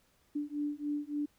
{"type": "beating tone pair", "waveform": "sine", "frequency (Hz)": [291.5, 295], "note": ["D4", "D4"], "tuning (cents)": [-13, 8], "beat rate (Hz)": 3.5, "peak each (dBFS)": [-36, -36], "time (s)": [0.35, 1.26], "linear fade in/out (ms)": 10, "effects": ["pink hiss -70 dBFS RMS until 1.38 s"]}